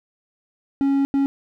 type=tone bursts at uneven times; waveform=triangle; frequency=276.1 Hz; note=C#4; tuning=7 cents flat; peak=-14 dBFS; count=2; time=0.81-1.05 / 1.14-1.26 s; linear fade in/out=0 ms; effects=none